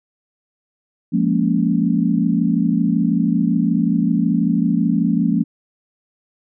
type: chord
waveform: sine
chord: Bb minor seventh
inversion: second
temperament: equal with one note detuned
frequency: 174.61 / 207.7 / 233.1 / 280.2 Hz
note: F3 / Ab3 / Bb3 / Db4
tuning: 0 / 0 / 0 / +19 cents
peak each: -19 / -20 / -19 / -21 dBFS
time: 1.12-5.44 s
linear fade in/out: 20 ms
effects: none